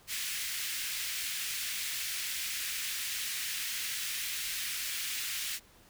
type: high-pass noise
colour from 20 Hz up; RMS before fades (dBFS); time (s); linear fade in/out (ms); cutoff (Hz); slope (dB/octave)
pink; -36; 0.07-5.6; 50; 1900; 24
effects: pink hiss -60 dBFS RMS until 5.89 s